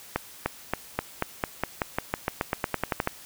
accelerating click train, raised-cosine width 0.5 ms, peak -9 dBFS, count 19, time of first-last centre 0.16-3.074 s, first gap 300 ms, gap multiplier 0.92, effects white hiss -47 dBFS RMS until 3.25 s

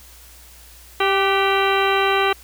harmonic tone with a mistuned harmonic, 392 Hz, G4, in tune, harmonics 1 / 2 / 3 / 4 / 5 / 6 / 7 / 8 / 10, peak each -20 / -22 / -22 / -26 / -27 / -27 / -27 / -28 / -31 dBFS, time 1-2.33 s, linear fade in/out 5 ms, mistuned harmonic 4, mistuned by -48 cents, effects added 60 Hz sine -46 dBFS peak until 2.43 s + white hiss -46 dBFS RMS until 2.43 s

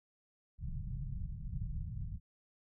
pink low-pass noise, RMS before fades -40 dBFS, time 0.58-2.2 s, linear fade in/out 50 ms, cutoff 170 Hz, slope 48 dB/octave, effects none

